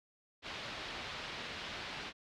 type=low-pass noise; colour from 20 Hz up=white; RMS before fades=-44 dBFS; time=0.42-2.13 s; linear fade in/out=50 ms; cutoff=4000 Hz; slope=24 dB/octave; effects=none